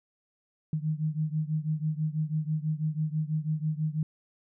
sine beating tone pair, 152.8 / 158.9 Hz, D#3 / D#3, -31 / +37 cents, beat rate 6.1 Hz, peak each -29 / -31 dBFS, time 0.73-4.03 s, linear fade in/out 2 ms, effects none

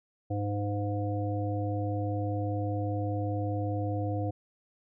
harmonic tone, 102.5 Hz, G#2, 22 cents flat, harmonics 1 / 3 / 5 / 7, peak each -30 / -35 / -37 / -38 dBFS, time 0.3-4.31 s, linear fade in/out 10 ms, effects none

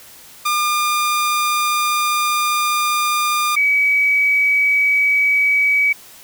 sawtooth / sine tone pair in turn, 1205 / 2275 Hz, D6 / C#7, +44 / +44 cents, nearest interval major seventh, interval 1100 cents, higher second, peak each -12 dBFS, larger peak neither, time 0.45-3.56 / 3.56-5.93 s, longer first, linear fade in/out 10 ms, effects white hiss -42 dBFS RMS until 6.23 s

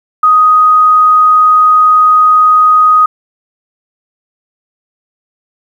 sine tone, 1249 Hz, D#6, 6 cents sharp, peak -3 dBFS, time 0.23-3.06 s, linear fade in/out 5 ms, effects 7-bit

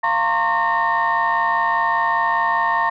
sine tone cluster, 693 / 916 / 1071 / 1136 / 1831 Hz, F5 / A#5 / C6 / C#6 / A#6, -14 / -31 / +40 / +42 / -32 cents, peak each -25 / -19 / -20 / -28 / -21 dBFS, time 0.03-2.9 s, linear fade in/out 10 ms, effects tanh soft clip ceiling -9 dBFS

